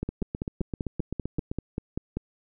two click trains, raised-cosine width 3 ms, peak -17 / -16 dBFS, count 12 / 12, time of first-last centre 0.09-1.515 / 0.03-2.17 s, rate 7.72 / 5.14 Hz, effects none

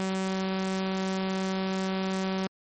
sawtooth tone, 190 Hz, F#3, 46 cents sharp, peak -23 dBFS, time 0-2.47 s, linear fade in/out 0 ms, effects MP3 32 kbps

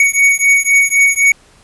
square beating tone pair, 2232 / 2235.9 Hz, C#7 / C#7, +11 / +14 cents, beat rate 3.9 Hz, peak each -12 dBFS, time 0-1.32 s, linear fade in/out 2 ms, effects pink hiss -47 dBFS RMS until 1.63 s + resampled to 24000 Hz

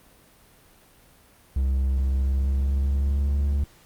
triangle tone with pitch glide, 66.5 to 70.86 Hz, C2 to C#2, +29 to +39 cents, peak -18 dBFS, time 1.56-3.64 s, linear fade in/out 5 ms, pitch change +110 cents, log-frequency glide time 2.12-3.44 s, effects pink hiss -55 dBFS RMS until 3.85 s + Opus 32 kbps

